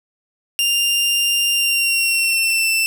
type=tone with pitch glide; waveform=sawtooth; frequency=2794 to 2669 Hz; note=F7 to E7; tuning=0 to +21 cents; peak=-12 dBFS; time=0.59-2.86 s; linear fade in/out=0 ms; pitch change=-79 cents; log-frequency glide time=1.52-2.71 s; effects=none